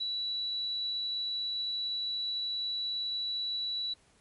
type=tone; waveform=sine; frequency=3936 Hz; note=B7; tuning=7 cents flat; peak=-31 dBFS; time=0-3.94 s; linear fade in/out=10 ms; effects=pink hiss -65 dBFS RMS until 4.2 s + MP3 48 kbps